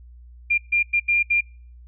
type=tone bursts at uneven times; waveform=sine; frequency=2397 Hz; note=D7; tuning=35 cents sharp; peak=-16 dBFS; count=5; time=0.5-0.58 / 0.72-0.83 / 0.93-1 / 1.08-1.23 / 1.3-1.41 s; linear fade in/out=10 ms; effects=noise-tail reverb RT60 0.5 s tail -26 dB re dry + added 60 Hz sine -42 dBFS peak until 1.87 s